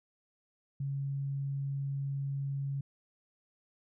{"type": "tone", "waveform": "sine", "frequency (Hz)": 138.59, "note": "C#3", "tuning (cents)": 0, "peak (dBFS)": -32, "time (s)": [0.8, 2.81], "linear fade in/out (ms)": 5, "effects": []}